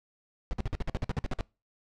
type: noise bursts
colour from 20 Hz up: brown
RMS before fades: -29 dBFS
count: 13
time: 0.51-1.408 s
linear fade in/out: 0 ms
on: 22 ms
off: 51 ms
effects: noise-tail reverb RT60 0.3 s tail -25 dB re dry + low-pass 5000 Hz 12 dB/octave